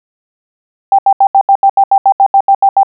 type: tone bursts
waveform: sine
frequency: 787 Hz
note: G5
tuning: 7 cents sharp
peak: -3 dBFS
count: 14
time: 0.92-2.832 s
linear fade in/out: 2 ms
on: 66 ms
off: 76 ms
effects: none